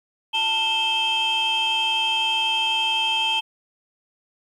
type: tone cluster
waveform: sine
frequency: 889 / 2627 / 3156 Hz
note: A5 / E7 / G7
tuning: +18 / -7 / +11 cents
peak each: -24 / -24 / -20 dBFS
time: 0.33-3.41 s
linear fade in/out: 20 ms
effects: tanh soft clip ceiling -15 dBFS + 9-bit